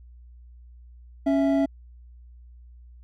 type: tone pair together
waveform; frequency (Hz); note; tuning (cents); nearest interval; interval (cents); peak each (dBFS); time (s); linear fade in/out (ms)
triangle; 277.2 / 659.3; C#4 / E5; 0 / 0; octave + minor third; 1500; -18 / -23; 1.26-1.66; 10
effects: added 60 Hz sine -45 dBFS peak until 3.03 s